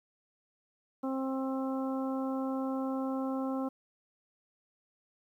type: harmonic tone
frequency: 265.1 Hz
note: C4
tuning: 23 cents sharp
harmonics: 1 / 2 / 3 / 4 / 5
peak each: -32 / -38 / -42 / -44 / -46 dBFS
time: 1.03-3.69 s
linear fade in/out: 10 ms
effects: 11-bit